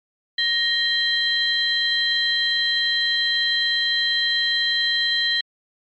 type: tone cluster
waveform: sine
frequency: 1869 / 3195 / 4050 Hz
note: A#6 / G7 / B7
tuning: +4 / +32 / +43 cents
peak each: -22 dBFS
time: 0.38-5.41 s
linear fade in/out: 5 ms
effects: tanh soft clip ceiling -9 dBFS + MP3 32 kbps